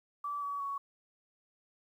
sine tone with pitch steps, 1157 / 1137.1 / 1117.6 Hz, D6 / C#6 / C#6, -26 / +44 / +14 cents, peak -34 dBFS, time 0.24-0.78 s, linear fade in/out 5 ms, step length 180 ms, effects 11-bit

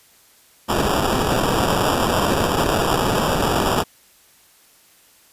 white noise with sample-and-hold, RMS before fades -19 dBFS, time 0.68-3.84 s, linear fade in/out 20 ms, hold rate 2100 Hz, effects white hiss -53 dBFS RMS until 5.32 s + resampled to 32000 Hz

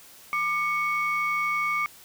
sine tone pair together, 1193.5 / 2222 Hz, D6 / C#7, +28 / +4 cents, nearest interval major seventh, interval 1076 cents, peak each -25 dBFS, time 0.33-1.86 s, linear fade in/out 0 ms, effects tanh soft clip ceiling -18 dBFS + white hiss -50 dBFS RMS until 2.04 s

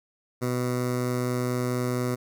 15% pulse tone with notch filter, 124.3 Hz, B2, 12 cents sharp, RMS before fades -27 dBFS, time 0.41-2.16 s, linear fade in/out 20 ms, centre 3100 Hz, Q 1.1, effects none

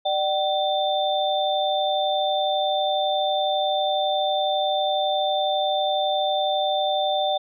sine tone cluster, 598 / 766 / 3565 Hz, D5 / G5 / A7, +31 / -40 / +22 cents, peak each -24 / -23 / -27 dBFS, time 0.05-7.38 s, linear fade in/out 10 ms, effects none

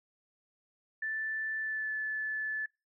sine tone with pitch glide, 1760 to 1736.8 Hz, A6 to A6, 0 to -23 cents, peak -32 dBFS, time 1.02-2.66 s, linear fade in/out 5 ms, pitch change -23 cents, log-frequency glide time 1.6-1.92 s, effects noise-tail reverb RT60 0.3 s tail -26 dB re dry

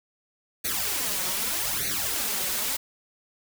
white noise with flanger, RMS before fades -28 dBFS, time 0.64-2.77 s, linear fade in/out 10 ms, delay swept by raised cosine 0.47 to 5.47 ms, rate 0.82 Hz, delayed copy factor +0.95, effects none

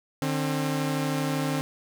sawtooth tone pair together, 150 / 267.3 Hz, D3 / C4, +37 / +37 cents, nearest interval minor seventh, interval 1000 cents, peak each -24 dBFS, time 0.22-1.61 s, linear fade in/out 0 ms, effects none

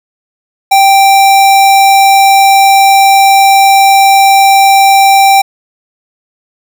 square tone, 784 Hz, G5, in tune, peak -3 dBFS, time 0.71-5.42 s, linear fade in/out 10 ms, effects none

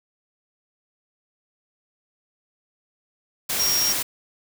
sine tone in noise, 5600 Hz, F8, 4 cents sharp, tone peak -20 dBFS, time 3.59-3.93 s, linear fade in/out 10 ms, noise white, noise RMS -25 dBFS, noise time 3.49-4.03 s, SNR +2 dB, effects none

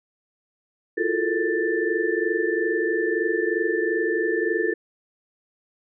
sine tone cluster, 336.6 / 359.7 / 431.6 / 453.9 / 1768 Hz, E4 / F#4 / A4 / A#4 / A6, +36 / -49 / -33 / -46 / +8 cents, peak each -27 dBFS, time 0.97-4.74 s, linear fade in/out 10 ms, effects none

